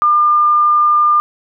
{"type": "tone", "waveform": "sine", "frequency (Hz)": 1202, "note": "D6", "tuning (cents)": 40, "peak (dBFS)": -8, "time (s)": [0.02, 1.2], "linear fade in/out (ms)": 0, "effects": []}